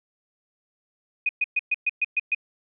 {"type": "tone bursts", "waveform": "sine", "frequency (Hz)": 2489, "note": "D#7", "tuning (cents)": 0, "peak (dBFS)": -19, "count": 8, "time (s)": [1.26, 2.348], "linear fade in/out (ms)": 5, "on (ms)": 31, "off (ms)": 120, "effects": []}